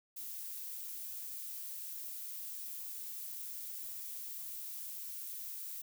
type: noise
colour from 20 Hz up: violet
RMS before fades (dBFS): -44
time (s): 0.16-5.82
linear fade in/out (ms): 10
effects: none